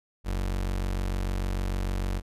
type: tone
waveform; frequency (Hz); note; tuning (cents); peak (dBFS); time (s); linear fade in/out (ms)
35% pulse; 46.69; F#1; +16; -25; 0.24-2.22; 50
effects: resampled to 32000 Hz